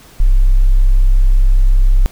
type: tone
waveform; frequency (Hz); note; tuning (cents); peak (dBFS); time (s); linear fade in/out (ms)
sine; 32.7; C1; 0; -4; 0.2-2.06; 0
effects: tanh soft clip ceiling -3 dBFS + pink hiss -42 dBFS RMS until 2.11 s